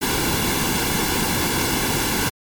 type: noise with comb filter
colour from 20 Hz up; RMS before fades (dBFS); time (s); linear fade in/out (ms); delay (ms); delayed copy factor
pink; -21; 0.01-2.3; 20; 1.6; -0.6
effects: MP3 96 kbps